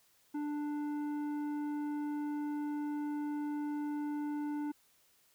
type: tone with tanh clipping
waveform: triangle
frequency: 295 Hz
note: D4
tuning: 8 cents sharp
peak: -36 dBFS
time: 0.34-4.72 s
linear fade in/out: 10 ms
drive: 14 dB
effects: white hiss -69 dBFS RMS until 5.34 s